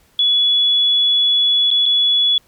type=tone with dropouts; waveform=sine; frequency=3400 Hz; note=G#7; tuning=40 cents sharp; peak=-11 dBFS; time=0.19-2.38 s; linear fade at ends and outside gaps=2 ms; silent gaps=1.705-1.712 / 1.857-1.861 s; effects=pink hiss -55 dBFS RMS until 2.47 s + MP3 96 kbps